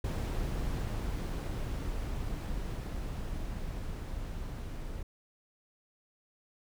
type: noise with level ramp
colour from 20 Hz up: brown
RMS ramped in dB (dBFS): -32 to -40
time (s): 0.04-5.03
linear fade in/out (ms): 5
effects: none